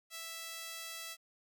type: tone with high-pass filter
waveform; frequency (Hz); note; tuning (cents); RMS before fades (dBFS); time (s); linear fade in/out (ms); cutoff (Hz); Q
sawtooth; 659.3; E5; 0; -45; 0.1-1.17; 50; 2300; 0.6
effects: none